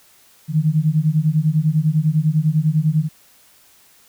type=beating tone pair; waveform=sine; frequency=150.4 / 160.4 Hz; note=D3 / E3; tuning=+42 / -47 cents; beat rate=10 Hz; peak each=-17 dBFS; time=0.48-3.09 s; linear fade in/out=50 ms; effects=white hiss -52 dBFS RMS until 4.08 s